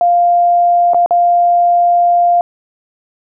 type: tone with dropouts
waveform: sine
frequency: 698.5 Hz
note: F5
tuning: in tune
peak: -7 dBFS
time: 0.01-2.41 s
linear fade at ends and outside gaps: 1 ms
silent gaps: 0.935-0.945 / 1.061-1.108 s
effects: none